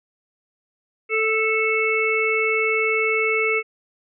harmonic tone, 440 Hz, A4, in tune, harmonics 1 / 3 / 5 / 6, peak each -22 / -28 / -21 / -26 dBFS, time 1.09-3.63 s, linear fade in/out 50 ms, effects none

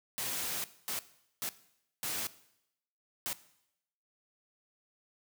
white noise bursts at uneven times, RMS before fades -36 dBFS, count 5, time 0.18-0.64 / 0.88-0.99 / 1.42-1.49 / 2.03-2.27 / 3.26-3.33 s, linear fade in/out 0 ms, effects noise-tail reverb RT60 0.8 s tail -17 dB re dry + high-pass 80 Hz 12 dB/octave

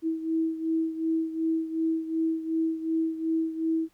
sine beating tone pair, 323 / 325.7 Hz, E4 / E4, -35 / -21 cents, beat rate 2.7 Hz, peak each -26 / -31 dBFS, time 0.02-3.89 s, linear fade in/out 50 ms, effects pink hiss -67 dBFS RMS until 3.93 s

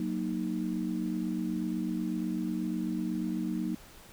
sine chord, D# minor, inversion first, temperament equal, 185 / 233.1 / 311.1 Hz, F#3 / A#3 / D#4, 0 / 0 / 0 cents, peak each -34 dBFS, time 0-3.75 s, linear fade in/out 2 ms, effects pink hiss -53 dBFS RMS until 4.12 s

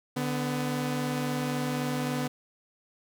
sawtooth tone pair together, 146.8 / 249.9 Hz, D3 / B3, 0 / +21 cents, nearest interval major sixth, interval 921 cents, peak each -28 / -26 dBFS, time 0.16-2.28 s, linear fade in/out 10 ms, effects none

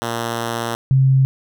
5% pulse / sine tone pair in turn, 116.54 / 133.34 Hz, A#2 / C3, 0 / +33 cents, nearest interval major second, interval 233 cents, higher second, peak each -10 dBFS, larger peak neither, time 0.02-0.75 / 0.91-1.25 s, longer first, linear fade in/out 0 ms, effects none

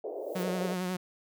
white band-pass noise, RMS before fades -37 dBFS, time 0.04-0.74 s, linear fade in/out 2 ms, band 360 to 640 Hz, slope 48 dB/octave
violet noise with exponential growth, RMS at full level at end -45 dBFS, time 0.06-0.43 s, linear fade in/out 1 ms, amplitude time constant 79 ms
sawtooth tone with vibrato, 182.5 Hz, F#3, 24 cents flat, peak -27 dBFS, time 0.35-0.97 s, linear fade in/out 10 ms, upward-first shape sine, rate 11 Hz, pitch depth 36 cents each way
effects none

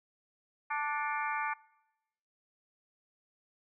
harmonic tone with a mistuned harmonic, 293.7 Hz, D4, in tune, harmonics 3 / 4 / 5 / 6 / 7 / 8, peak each -35 / -37 / -39 / -41 / -42 / -43 dBFS, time 0.7-1.54 s, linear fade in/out 10 ms, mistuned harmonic 7, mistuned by +71 cents, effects noise-tail reverb RT60 0.9 s tail -23 dB re dry

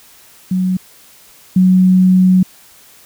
sine tone pair in turn, 185 / 185 Hz, F#3 / F#3, 0 / 0 cents, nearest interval unison, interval 0 cents, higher neither, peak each -12 / -6 dBFS, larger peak second, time 0.51-0.77 / 1.56-2.43 s, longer second, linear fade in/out 5 ms, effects white hiss -44 dBFS RMS until 3.05 s

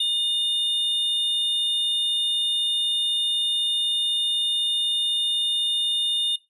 triangle tone pair together, 2882 / 3628 Hz, F#7 / A#7, -46 / -48 cents, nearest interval major third, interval 398 cents, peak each -28 / -19 dBFS, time 0-6.36 s, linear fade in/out 5 ms, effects noise-tail reverb RT60 0.2 s tail -17 dB re dry + resampled to 32000 Hz

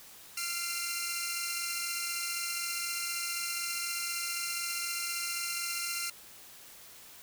10% pulse tone cluster, 1380 / 2092 / 2384 / 2745 Hz, F6 / C7 / D7 / F7, -21 / -1 / +25 / -31 cents, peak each -29 / -29 / -33 / -31 dBFS, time 0.37-6.1 s, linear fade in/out 5 ms, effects white hiss -52 dBFS RMS until 7.22 s

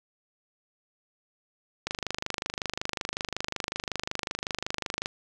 click train, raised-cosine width 0.2 ms, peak -12 dBFS, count 82, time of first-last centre 1.87-5.059 s, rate 25.4 Hz, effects none

